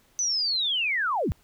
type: linear sweep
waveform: sine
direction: down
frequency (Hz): 6100 to 30.6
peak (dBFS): -23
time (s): 0.19-1.32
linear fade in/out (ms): 0
effects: pink hiss -62 dBFS RMS until 1.43 s